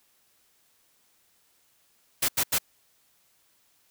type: noise bursts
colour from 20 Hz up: white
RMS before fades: -24 dBFS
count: 3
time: 2.22-2.586 s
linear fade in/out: 10 ms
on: 66 ms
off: 84 ms
effects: white hiss -66 dBFS RMS until 3.9 s